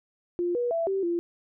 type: tone with pitch steps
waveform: sine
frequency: 350.2 / 483.7 / 666 / 387.6 / 343.3 Hz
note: F4 / B4 / E5 / G4 / F4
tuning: +5 / -36 / +18 / -20 / -30 cents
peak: -24 dBFS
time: 0.39-1.19 s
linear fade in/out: 0 ms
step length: 160 ms
effects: none